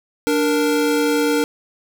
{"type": "tone pair together", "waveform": "square", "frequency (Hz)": [293.7, 466.2], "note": ["D4", "A#4"], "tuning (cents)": [0, 0], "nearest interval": "minor sixth", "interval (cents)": 800, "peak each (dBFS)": -19, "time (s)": [0.27, 1.44], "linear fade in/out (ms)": 0, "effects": ["8-bit"]}